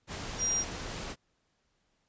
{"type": "tone in noise", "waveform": "sine", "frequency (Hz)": 5700, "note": "F8", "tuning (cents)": 34, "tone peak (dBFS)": -27, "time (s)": [0.38, 0.65], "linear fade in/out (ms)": 50, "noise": "pink", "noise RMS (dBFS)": -39, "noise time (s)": [0.07, 1.16], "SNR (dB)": 9, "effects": ["pink hiss -75 dBFS RMS until 2.08 s", "resampled to 16000 Hz"]}